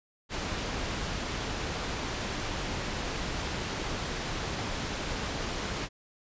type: low-pass noise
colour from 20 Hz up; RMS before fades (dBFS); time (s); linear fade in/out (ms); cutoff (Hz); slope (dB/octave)
pink; -34; 0.29-5.89; 50; 6500; 12
effects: resampled to 16000 Hz